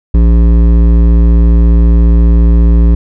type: tone with hard clipping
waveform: triangle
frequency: 57.3 Hz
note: A#1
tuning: 29 cents flat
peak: -5 dBFS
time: 0.14-2.95 s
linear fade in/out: 5 ms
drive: 16 dB
effects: none